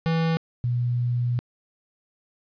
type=tone pair in turn; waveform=square / sine; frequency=163.5 / 121.64 Hz; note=E3 / B2; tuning=-14 / -26 cents; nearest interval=perfect fourth; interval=512 cents; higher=first; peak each=-21 dBFS; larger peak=neither; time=0.06-0.37 / 0.64-1.39 s; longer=second; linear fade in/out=0 ms; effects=resampled to 11025 Hz + 10-bit